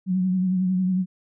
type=tone with vibrato; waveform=sine; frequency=185 Hz; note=F#3; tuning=in tune; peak=-19 dBFS; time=0.06-1.06 s; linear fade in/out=50 ms; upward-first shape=triangle; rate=11 Hz; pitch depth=49 cents each way; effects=none